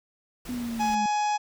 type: noise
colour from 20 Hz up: pink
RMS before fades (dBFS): -42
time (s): 0.45-0.95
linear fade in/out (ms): 5
type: exponential sweep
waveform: sine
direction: down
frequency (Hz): 249.7 to 208.6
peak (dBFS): -29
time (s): 0.49-1.06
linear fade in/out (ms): 2
type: harmonic tone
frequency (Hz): 838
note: G#5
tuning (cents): +15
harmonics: 1 / 2 / 3 / 4 / 5 / 6 / 7 / 8 / 9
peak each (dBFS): -23 / -40 / -37 / -43 / -48 / -43 / -42 / -50 / -48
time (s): 0.79-1.38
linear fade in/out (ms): 20
effects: none